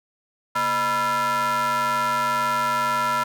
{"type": "ring-modulated tone", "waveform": "square", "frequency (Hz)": 186.5, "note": "F#3", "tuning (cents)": 14, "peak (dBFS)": -18, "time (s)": [0.55, 3.24], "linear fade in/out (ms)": 10, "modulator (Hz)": 1170, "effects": []}